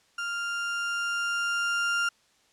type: tone with level ramp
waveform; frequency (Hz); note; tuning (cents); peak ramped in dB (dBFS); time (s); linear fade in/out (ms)
35% pulse; 1396.9; F6; 0; -28 to -22; 0.18-2.09; 5
effects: white hiss -64 dBFS RMS until 2.52 s + low-pass 7000 Hz 12 dB/octave